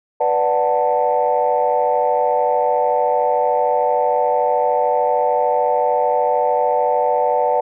sine chord, B minor seventh, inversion none, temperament equal with one note detuned, 493.9 / 587.3 / 740 / 884.1 Hz, B4 / D5 / F#5 / A5, 0 / 0 / 0 / +8 cents, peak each -19 dBFS, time 0.2-7.61 s, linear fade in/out 10 ms, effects tanh soft clip ceiling -5 dBFS

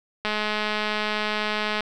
click train, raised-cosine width 0.3 ms, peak -10 dBFS, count 331, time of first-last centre 0.25-1.807 s, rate 212 Hz, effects none

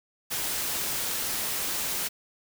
white noise, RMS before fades -30 dBFS, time 0.3-2.09 s, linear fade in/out 20 ms, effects none

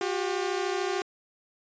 sawtooth tone pair together, 360.4 / 393.9 Hz, F#4 / G4, -45 / +8 cents, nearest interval major second, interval 153 cents, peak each -26 dBFS, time 0.01-1.02 s, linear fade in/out 2 ms, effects resampled to 16000 Hz

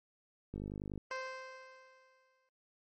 click train, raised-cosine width 3 ms, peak -29 dBFS, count 23, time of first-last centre 0.54-0.977 s, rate 50.3 Hz
15% pulse tone with exponential decay, 521 Hz, C5, 7 cents flat, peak -30 dBFS, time 1.11-2.49 s, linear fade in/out 1 ms, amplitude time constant 300 ms
effects low-pass 5000 Hz 12 dB/octave + MP3 32 kbps

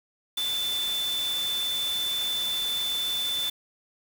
sine tone in noise, 3520 Hz, A7, in tune, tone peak -26 dBFS, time 0.37-3.5 s, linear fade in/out 5 ms, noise white, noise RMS -36 dBFS, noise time 0.37-3.5 s, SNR +7 dB, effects none

